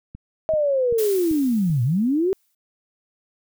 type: click train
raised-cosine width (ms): 5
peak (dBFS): -24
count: 5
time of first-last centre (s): 0.15-1.7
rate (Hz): 2.58
type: linear two-way sweep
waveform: sine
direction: down then up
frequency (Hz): 643 to 113.1 to 396.2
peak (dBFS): -17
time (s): 0.49-2.33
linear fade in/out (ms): 0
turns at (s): 1.83
type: noise with exponential decay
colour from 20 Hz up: blue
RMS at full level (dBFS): -29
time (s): 0.98-2.55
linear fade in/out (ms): 5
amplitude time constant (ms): 340
effects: none

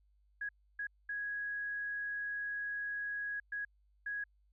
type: tone bursts at uneven times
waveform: sine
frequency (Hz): 1661.2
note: G#6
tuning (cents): 0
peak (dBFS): -36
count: 5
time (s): 0.41-0.49 / 0.79-0.87 / 1.09-3.4 / 3.52-3.65 / 4.06-4.24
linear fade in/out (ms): 5
effects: added 50 Hz sine -67 dBFS peak until 4.52 s

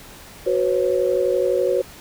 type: chord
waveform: sine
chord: F# suspended fourth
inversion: none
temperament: equal with one note detuned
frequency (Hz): 370 / 493.9 / 545.8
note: F#4 / B4 / C#5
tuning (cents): 0 / 0 / -27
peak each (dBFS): -21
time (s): 0.46-1.82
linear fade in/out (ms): 10
effects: pink hiss -42 dBFS RMS until 2 s

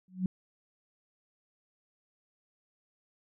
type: tone with exponential growth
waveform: sine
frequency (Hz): 185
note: F#3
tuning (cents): 0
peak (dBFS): -23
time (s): 0.08-0.26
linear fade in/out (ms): 2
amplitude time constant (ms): 39
effects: none

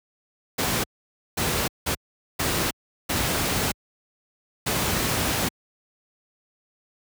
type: noise bursts at uneven times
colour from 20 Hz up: pink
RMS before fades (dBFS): -24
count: 6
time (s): 0.58-0.84 / 1.37-1.68 / 1.86-1.95 / 2.39-2.71 / 3.09-3.72 / 4.66-5.49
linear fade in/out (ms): 10
effects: high-pass 60 Hz 12 dB/octave

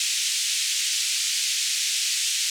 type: band-pass noise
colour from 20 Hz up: white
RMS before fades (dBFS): -25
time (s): 0-2.5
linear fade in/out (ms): 2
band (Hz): 2400 to 7800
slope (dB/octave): 24
effects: none

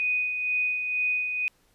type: tone with tremolo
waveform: sine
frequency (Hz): 2489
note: D#7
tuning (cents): 0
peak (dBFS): -22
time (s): 0-1.48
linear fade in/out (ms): 0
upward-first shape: sine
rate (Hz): 2.1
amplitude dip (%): 45
effects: pink hiss -65 dBFS RMS until 1.74 s + resampled to 32000 Hz

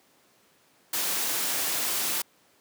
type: noise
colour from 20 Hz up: white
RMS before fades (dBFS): -28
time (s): 0.93-2.22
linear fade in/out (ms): 5
effects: pink hiss -62 dBFS RMS until 2.6 s + high-pass 200 Hz 12 dB/octave

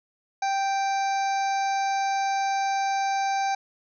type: harmonic tone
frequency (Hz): 784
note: G5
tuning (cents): 0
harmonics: 1 / 2 / 3 / 5 / 6 / 7 / 8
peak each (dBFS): -23 / -35 / -36 / -42 / -43 / -45 / -41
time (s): 0.42-3.55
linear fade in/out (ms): 5
effects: none

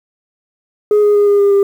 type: tone with pitch steps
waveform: sine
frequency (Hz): 418.4 / 414.3 / 410.3 / 406.3 / 402.3 / 398.4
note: G#4 / G#4 / G#4 / G#4 / G4 / G4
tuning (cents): +13 / -4 / -21 / -38 / +45 / +28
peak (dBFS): -5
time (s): 0.91-1.63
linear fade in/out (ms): 2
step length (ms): 120
effects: tanh soft clip ceiling -6 dBFS + 7-bit

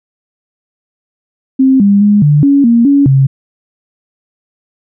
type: tone with pitch steps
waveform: sine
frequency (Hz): 264.5 / 200.9 / 206.2 / 147.3 / 280.4 / 233.8 / 281.5 / 135.3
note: C4 / G3 / G#3 / D3 / C#4 / A#3 / C#4 / C#3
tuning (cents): +19 / +43 / -12 / +6 / +20 / +5 / +27 / -42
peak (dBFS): -4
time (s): 1.59-3.27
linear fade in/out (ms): 10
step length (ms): 210
effects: none

